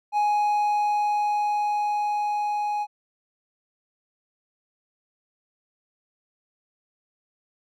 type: tone with level ramp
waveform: triangle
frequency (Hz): 833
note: G#5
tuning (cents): +5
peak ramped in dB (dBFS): -17 to -22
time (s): 0.12-2.87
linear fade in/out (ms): 50
effects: none